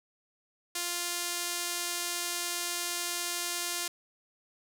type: tone with band-pass filter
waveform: sawtooth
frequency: 349.2 Hz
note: F4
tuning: in tune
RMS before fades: -34 dBFS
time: 0.75-3.88 s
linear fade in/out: 5 ms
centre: 8500 Hz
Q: 0.71
effects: none